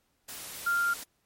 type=tone in noise; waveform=sine; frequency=1394 Hz; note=F6; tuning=4 cents flat; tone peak=-24 dBFS; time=0.66-0.94 s; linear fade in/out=10 ms; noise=white; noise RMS=-41 dBFS; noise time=0.28-1.04 s; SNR=+14 dB; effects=pink hiss -73 dBFS RMS until 1.25 s + MP3 64 kbps